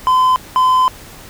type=tone bursts at uneven times; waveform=triangle; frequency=1022 Hz; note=C6; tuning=41 cents flat; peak=-7 dBFS; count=2; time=0.07-0.36 / 0.56-0.88 s; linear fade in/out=0 ms; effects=pink hiss -37 dBFS RMS until 1.29 s

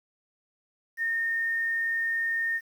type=tone with quantisation; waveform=sine; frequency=1831 Hz; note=A#6; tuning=32 cents flat; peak=-25 dBFS; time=0.97-2.61 s; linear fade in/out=50 ms; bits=9; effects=none

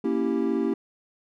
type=chord; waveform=triangle; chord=A# diminished seventh; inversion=none; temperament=equal; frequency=233.1 / 277.2 / 329.6 / 392 Hz; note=A#3 / C#4 / E4 / G4; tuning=0 / 0 / 0 / 0 cents; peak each=-26 dBFS; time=0.04-0.74 s; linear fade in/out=5 ms; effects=none

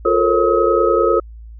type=tone cluster; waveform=sine; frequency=352.3 / 434.7 / 464.9 / 539 / 1274 Hz; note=F4 / A4 / A#4 / C#5 / D#6; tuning=+15 / -21 / -5 / -49 / +41 cents; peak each=-18 dBFS; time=0.05-1.2 s; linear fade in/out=5 ms; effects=added 56 Hz sine -33 dBFS peak until 1.59 s

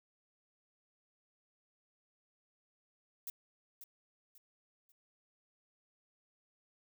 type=noise with echo; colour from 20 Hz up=violet; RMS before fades=-42 dBFS; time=3.27-3.3 s; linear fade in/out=2 ms; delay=540 ms; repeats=3; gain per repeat=-9 dB; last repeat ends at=4.92 s; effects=none

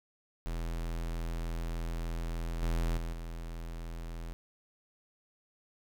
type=tone with level steps; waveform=square; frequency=41.69 Hz; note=E1; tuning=20 cents sharp; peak=-34 / -29 / -35 / -39 dBFS; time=0.46-4.33 s; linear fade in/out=0 ms; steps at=2.62 / 2.97 / 3.13 s; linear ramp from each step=2 ms; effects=none

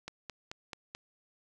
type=click train; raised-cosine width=0.2 ms; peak=-23 dBFS; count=5; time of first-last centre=0.08-0.95 s; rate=4.6 Hz; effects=none

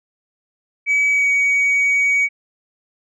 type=tone with pitch glide; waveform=sine; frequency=2280 to 2255 Hz; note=C#7 to C#7; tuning=+48 to +29 cents; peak=-11 dBFS; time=0.86-2.29 s; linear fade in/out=50 ms; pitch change=-19 cents; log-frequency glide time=1.1-1.29 s; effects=tanh soft clip ceiling -12 dBFS

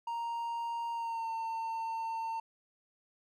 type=tone with pitch glide; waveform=triangle; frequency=932.3 to 904.2 Hz; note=A#5 to A5; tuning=0 to +47 cents; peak=-32 dBFS; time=0.07-2.4 s; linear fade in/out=5 ms; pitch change=-53 cents; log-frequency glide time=0.92-1.3 s; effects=none

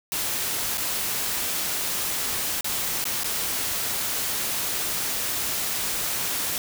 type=noise with dropouts; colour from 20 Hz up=white; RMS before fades=-27 dBFS; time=0.12-6.58 s; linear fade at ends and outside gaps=1 ms; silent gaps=0.774-0.779 / 2.609-2.644 / 3.041-3.053 / 3.235-3.243 s; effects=none

